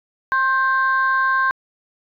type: tone pair together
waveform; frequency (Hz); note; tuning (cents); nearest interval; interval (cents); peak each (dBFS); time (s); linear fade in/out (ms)
sine; 1062.3 / 1568; C6 / G6; +26 / 0; perfect fifth; 674; -17; 0.32-1.51; 0
effects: tanh soft clip ceiling -9 dBFS